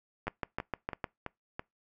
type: two click trains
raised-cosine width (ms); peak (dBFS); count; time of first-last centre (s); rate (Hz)
0.5; -21 / -17; 5 / 6; 0.27-1.595 / 0.28-1.042; 3.02 / 6.56
effects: noise-tail reverb RT60 0.2 s tail -25 dB re dry